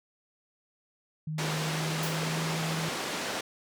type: tone with pitch glide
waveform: sine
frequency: 155.56 to 161.42 Hz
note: D#3 to E3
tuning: 0 to -36 cents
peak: -31 dBFS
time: 1.27-2.89 s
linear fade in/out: 5 ms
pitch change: +64 cents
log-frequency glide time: 1.45-2.45 s
type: band-pass noise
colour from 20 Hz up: pink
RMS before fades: -34 dBFS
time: 1.38-3.41 s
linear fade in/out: 5 ms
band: 270 to 7000 Hz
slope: 12 dB/octave
type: noise with exponential decay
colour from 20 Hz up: blue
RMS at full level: -34 dBFS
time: 2.03-2.25 s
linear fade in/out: 0 ms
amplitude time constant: 47 ms
effects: none